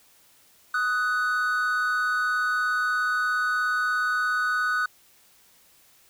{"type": "tone pair together", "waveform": "triangle", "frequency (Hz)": [1252, 1488.9], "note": ["D#6", "F#6"], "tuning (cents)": [10, 10], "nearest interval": "minor third", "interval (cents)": 300, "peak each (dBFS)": [-25, -22], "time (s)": [0.74, 4.86], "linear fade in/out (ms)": 5, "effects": ["white hiss -58 dBFS RMS until 6.09 s"]}